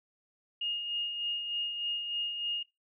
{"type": "tone with tremolo", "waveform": "sine", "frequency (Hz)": 2848, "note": "F7", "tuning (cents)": 33, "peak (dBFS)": -30, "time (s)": [0.61, 2.63], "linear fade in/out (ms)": 5, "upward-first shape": "sine", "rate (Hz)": 3.3, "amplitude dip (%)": 45, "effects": ["noise-tail reverb RT60 0.2 s tail -18 dB re dry"]}